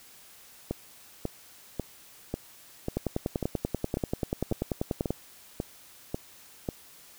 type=two click trains; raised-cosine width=2 ms; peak=-16 / -14 dBFS; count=12 / 23; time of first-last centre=0.71-6.688 / 2.97-5.106 s; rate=1.84 / 10.3 Hz; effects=white hiss -53 dBFS RMS until 7.18 s